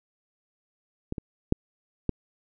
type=clicks; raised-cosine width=3 ms; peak=-17 / -20 / -7 / -11 dBFS; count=4; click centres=1.124 / 1.182 / 1.524 / 2.093 s; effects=none